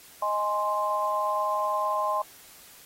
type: chord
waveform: sine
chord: Ab major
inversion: second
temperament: equal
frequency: 622.3 / 830.6 / 1046.5 Hz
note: Eb5 / Ab5 / C6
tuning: 0 / 0 / 0 cents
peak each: -30 / -31 / -26 dBFS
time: 0.22-2.22 s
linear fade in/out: 5 ms
effects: white hiss -51 dBFS RMS until 2.85 s + AAC 48 kbps